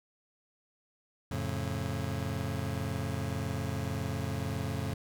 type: chord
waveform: 30% pulse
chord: F augmented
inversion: none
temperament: just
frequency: 87.31 / 109.13 / 136.42 Hz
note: F2 / A2 / C#3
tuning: 0 / -14 / -27 cents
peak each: -34 dBFS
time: 1.31-4.94 s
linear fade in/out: 5 ms
effects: none